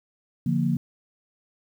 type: chord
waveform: sine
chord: Bb major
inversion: first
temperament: just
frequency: 145.68 / 174.81 / 233.1 Hz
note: D3 / F3 / Bb3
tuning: -14 / +2 / 0 cents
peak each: -25 dBFS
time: 0.46-0.77 s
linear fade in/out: 5 ms
effects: 9-bit